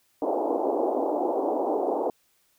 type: band-pass noise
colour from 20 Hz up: pink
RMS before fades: -26 dBFS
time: 0.22-2.1 s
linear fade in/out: 2 ms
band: 290 to 880 Hz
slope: 48 dB/octave
effects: white hiss -67 dBFS RMS until 2.58 s